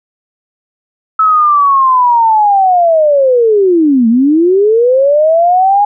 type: linear two-way sweep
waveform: sine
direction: down then up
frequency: 1304 to 220 to 831 Hz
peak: -5 dBFS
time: 1.19-5.85 s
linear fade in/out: 5 ms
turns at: 4.08 s
effects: none